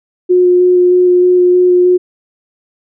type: tone with vibrato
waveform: sine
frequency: 360 Hz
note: F#4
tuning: 47 cents flat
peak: -5 dBFS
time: 0.29-1.98 s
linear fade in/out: 20 ms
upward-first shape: square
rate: 3.2 Hz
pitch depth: 8 cents each way
effects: none